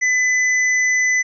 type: tone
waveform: square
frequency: 2006 Hz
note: B6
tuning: 26 cents sharp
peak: -15 dBFS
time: 0.01-1.23 s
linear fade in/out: 20 ms
effects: resampled to 16000 Hz